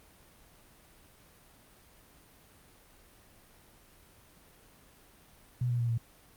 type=tone with pitch steps; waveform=sine; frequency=123.47 / 120.86 / 118.3 / 115.8 Hz; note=B2 / B2 / A#2 / A#2; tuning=0 / -37 / +26 / -11 cents; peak=-27 dBFS; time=5.61-5.978 s; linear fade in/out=5 ms; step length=92 ms; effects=pink hiss -59 dBFS RMS until 6.36 s + Opus 32 kbps